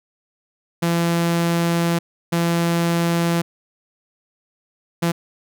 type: tone bursts at uneven times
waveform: sawtooth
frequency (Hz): 169.5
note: E3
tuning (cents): +49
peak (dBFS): -13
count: 3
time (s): 0.82-1.99 / 2.32-3.42 / 5.02-5.12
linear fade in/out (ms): 10
effects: none